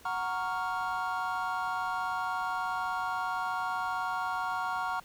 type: chord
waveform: triangle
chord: Gb major seventh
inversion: none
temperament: equal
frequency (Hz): 740 / 932.3 / 1108.7 / 1396.9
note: Gb5 / Bb5 / Db6 / F6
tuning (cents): 0 / 0 / 0 / 0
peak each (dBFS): -34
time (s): 0.05-5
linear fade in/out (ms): 5
effects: pink hiss -56 dBFS RMS until 5.04 s

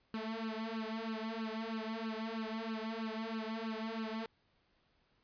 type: tone with flanger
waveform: sawtooth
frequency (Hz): 222.5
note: A3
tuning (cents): +20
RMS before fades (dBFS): -40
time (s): 0.14-4.26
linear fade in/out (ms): 2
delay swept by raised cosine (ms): 0.69 to 3.59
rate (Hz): 3.1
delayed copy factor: +0.9
effects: pink hiss -74 dBFS RMS until 5.23 s + resampled to 11025 Hz

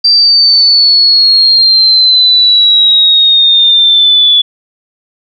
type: exponential sweep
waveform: sine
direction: down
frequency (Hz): 4700 to 3427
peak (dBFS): -3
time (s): 0.04-4.42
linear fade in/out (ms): 10
effects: none

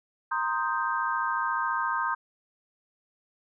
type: chord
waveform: sine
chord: C minor seventh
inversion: third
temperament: equal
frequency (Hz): 932.3 / 1046.5 / 1244.5 / 1568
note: Bb5 / C6 / Eb6 / G6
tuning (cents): 0 / 0 / 0 / 0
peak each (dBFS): -31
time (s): 0.31-2.15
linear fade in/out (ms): 10
effects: none

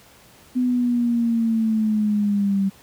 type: linear sweep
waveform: sine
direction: down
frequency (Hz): 252.1 to 193.4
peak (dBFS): -17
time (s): 0.55-2.7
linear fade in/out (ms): 20
effects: pink hiss -50 dBFS RMS until 2.82 s + high-pass 60 Hz 12 dB/octave

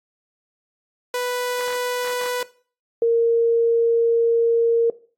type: tone pair in turn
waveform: sawtooth / sine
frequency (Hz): 493.9 / 463.3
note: B4 / A#4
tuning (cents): 0 / -11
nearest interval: minor second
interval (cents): 111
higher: first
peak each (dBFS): -18 / -14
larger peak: second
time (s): 1.14-2.43 / 3.02-4.9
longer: second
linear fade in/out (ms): 2
effects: noise-tail reverb RT60 0.4 s tail -18 dB re dry + AAC 48 kbps

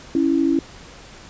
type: tone pair together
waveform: sine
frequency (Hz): 277.2 / 329.9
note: C#4 / E4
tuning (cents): 0 / +1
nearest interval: minor third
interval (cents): 301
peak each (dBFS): -18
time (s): 0.15-0.59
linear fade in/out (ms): 2
effects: pink hiss -42 dBFS RMS until 1.29 s + resampled to 16000 Hz

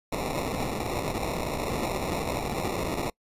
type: noise with sample-and-hold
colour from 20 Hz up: white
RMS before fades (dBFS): -30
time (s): 0.12-3.1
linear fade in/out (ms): 5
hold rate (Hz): 1575
effects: noise-tail reverb RT60 0.1 s tail -26 dB re dry + resampled to 32000 Hz

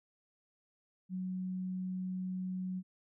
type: tone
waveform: sine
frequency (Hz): 185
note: F#3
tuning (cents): 0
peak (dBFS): -35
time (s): 1.09-2.83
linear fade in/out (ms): 50
effects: none

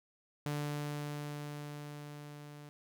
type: tone with level ramp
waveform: sawtooth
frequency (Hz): 147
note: D3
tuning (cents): +2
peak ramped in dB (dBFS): -30 to -45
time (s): 0.46-2.69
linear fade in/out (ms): 0
effects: none

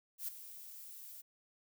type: noise with ADSR envelope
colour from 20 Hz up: violet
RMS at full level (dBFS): -38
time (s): 0.18-1.22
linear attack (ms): 100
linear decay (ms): 9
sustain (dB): -13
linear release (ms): 17
effects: none

